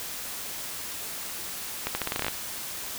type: accelerating click train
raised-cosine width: 0.3 ms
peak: -11 dBFS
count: 11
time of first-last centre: 1.87-2.283 s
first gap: 80 ms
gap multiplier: 0.84
effects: white hiss -36 dBFS RMS until 2.98 s